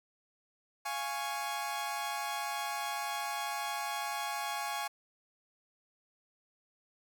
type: chord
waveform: sawtooth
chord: Db major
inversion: first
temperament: equal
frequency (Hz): 698.5 / 830.6 / 1108.7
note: F5 / Ab5 / Db6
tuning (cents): 0 / 0 / 0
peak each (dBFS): -38 / -33 / -36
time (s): 0.85-4.88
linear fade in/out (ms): 10
effects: none

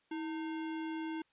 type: tone with sample-and-hold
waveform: sine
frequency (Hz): 320.6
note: E4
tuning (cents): -48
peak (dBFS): -36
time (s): 0.11-1.22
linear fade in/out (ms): 5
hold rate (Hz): 1225
effects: white hiss -73 dBFS RMS until 1.32 s + resampled to 8000 Hz

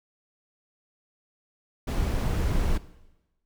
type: noise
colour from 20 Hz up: brown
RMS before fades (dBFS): -25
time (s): 1.87-2.78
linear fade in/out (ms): 10
effects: noise-tail reverb RT60 1.0 s tail -17 dB re dry

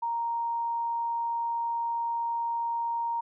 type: tone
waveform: sine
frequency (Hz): 932.3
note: A#5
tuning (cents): 0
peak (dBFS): -27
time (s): 0.02-3.21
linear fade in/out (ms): 10
effects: none

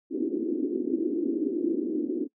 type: band-pass noise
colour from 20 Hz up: white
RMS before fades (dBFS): -28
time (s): 0.1-2.28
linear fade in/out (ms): 50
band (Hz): 270 to 350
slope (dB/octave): 48
effects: noise-tail reverb RT60 0.1 s tail -23 dB re dry

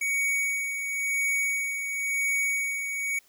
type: tone with tremolo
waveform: square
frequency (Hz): 2243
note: C#7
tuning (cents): +20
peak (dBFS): -24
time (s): 0.01-3.19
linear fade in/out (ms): 5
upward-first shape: sine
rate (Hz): 0.96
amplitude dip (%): 50
effects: white hiss -61 dBFS RMS until 3.28 s

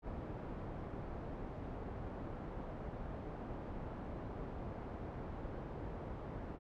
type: low-pass noise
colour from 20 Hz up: pink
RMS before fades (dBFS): -45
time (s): 0.02-6.59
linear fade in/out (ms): 50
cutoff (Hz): 860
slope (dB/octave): 12
effects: none

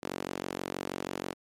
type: tone with high-pass filter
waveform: sawtooth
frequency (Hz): 46.25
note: F#1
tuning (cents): 0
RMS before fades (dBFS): -37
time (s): 0.02-1.34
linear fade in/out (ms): 20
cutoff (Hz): 310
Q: 1.2
effects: low-pass 12000 Hz 12 dB/octave + MP3 96 kbps

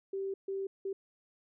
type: tone bursts at uneven times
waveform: sine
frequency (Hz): 389.1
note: G4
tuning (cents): -13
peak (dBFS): -33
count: 3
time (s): 0.13-0.34 / 0.48-0.67 / 0.85-0.93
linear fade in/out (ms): 5
effects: none

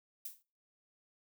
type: noise with exponential decay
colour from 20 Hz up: violet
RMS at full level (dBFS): -39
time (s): 0.25-0.43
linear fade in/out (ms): 5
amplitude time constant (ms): 39
effects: noise-tail reverb RT60 0.4 s tail -26 dB re dry

